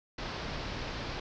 pink low-pass noise, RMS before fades -38 dBFS, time 0.18-1.2 s, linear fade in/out 5 ms, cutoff 5400 Hz, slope 48 dB/octave, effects none

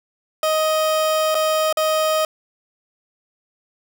30% pulse tone with dropouts, 626 Hz, D#5, 10 cents sharp, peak -14 dBFS, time 0.43-2.25 s, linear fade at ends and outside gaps 2 ms, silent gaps 1.346-1.351 / 1.727-1.771 s, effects none

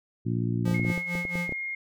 harmonic tone, 58.27 Hz, A#1, in tune, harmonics 2 / 3 / 4 / 5 / 6, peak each -27 / -31 / -33 / -35 / -37 dBFS, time 0.25-0.93 s, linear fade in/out 20 ms
square tone with tremolo, 174.61 Hz, F3, in tune, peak -29 dBFS, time 0.65-1.53 s, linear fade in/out 5 ms, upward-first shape sine, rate 4.4 Hz, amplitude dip 90%
clicks, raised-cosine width 2 ms, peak -22 dBFS, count 11, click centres 0.679 / 0.713 / 0.796 / 0.849 / 0.9 / 0.977 / 1.153 / 1.252 / 1.355 / 1.493 / 1.523 s
sine tone with pitch glide, 2165 to 2138 Hz, C#7 to C7, -41 to +37 cents, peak -30 dBFS, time 0.74-1.75 s, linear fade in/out 5 ms, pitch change -22 cents, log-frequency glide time 1.2-1.56 s
effects none

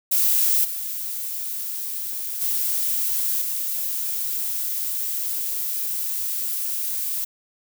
violet noise with level steps, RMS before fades -19 / -29 / -23 / -26 dBFS, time 0.11-7.25 s, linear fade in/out 10 ms, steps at 0.64 / 2.41 / 3.41 s, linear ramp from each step 10 ms, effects none

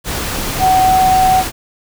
sine tone in noise, 750 Hz, F#5, 23 cents sharp, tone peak -8 dBFS, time 0.59-1.44 s, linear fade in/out 50 ms, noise pink, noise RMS -20 dBFS, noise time 0.04-1.52 s, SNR +9 dB, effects none

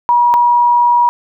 sine tone pair in turn, 961 / 961 Hz, B5 / B5, -48 / -48 cents, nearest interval unison, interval 0 cents, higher neither, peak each -7 dBFS, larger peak neither, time 0.09-0.34 / 0.34-1.09 s, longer second, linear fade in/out 0 ms, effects none

